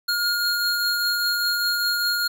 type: tone pair together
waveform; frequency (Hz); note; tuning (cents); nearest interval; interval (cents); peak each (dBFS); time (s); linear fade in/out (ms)
square; 1421 / 4258; F6 / C8; +30 / +30; octave + perfect fifth; 1900; -24 / -24; 0.08-2.28; 10
effects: none